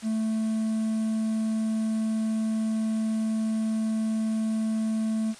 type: tone with quantisation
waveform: triangle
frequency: 220 Hz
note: A3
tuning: in tune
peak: -22 dBFS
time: 0.02-5.35 s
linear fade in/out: 50 ms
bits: 8
effects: white hiss -48 dBFS RMS until 5.39 s + resampled to 22050 Hz